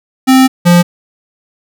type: tone pair in turn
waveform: square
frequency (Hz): 261.6 / 174.6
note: C4 / F3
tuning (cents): 0 / 0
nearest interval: perfect fifth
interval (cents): 700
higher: first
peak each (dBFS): -4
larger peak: neither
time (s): 0.27-0.48 / 0.65-0.83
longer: first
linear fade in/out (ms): 20
effects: none